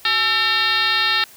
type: tone with frequency modulation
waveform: sine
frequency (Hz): 2754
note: F7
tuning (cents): -25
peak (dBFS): -15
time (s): 0.05-1.24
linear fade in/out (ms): 2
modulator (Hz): 475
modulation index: 3.3
effects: white hiss -45 dBFS RMS until 1.36 s